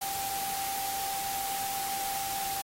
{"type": "tone in noise", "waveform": "sine", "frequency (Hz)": 785, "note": "G5", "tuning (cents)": 2, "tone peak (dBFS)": -34, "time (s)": [0.01, 2.62], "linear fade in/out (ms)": 10, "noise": "white", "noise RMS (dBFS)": -36, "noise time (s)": [0.01, 2.62], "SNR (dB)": -1, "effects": ["AAC 48 kbps"]}